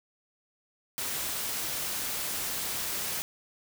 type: noise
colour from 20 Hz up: white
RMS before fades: -33 dBFS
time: 0.98-3.22 s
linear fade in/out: 0 ms
effects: none